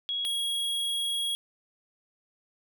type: tone pair in turn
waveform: sine / square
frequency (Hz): 3322 / 3308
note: G#7 / G#7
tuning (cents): 0 / -8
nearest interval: unison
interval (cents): 8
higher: first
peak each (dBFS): -28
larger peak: neither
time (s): 0.09-0.25 / 0.25-1.35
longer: second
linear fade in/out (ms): 0
effects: none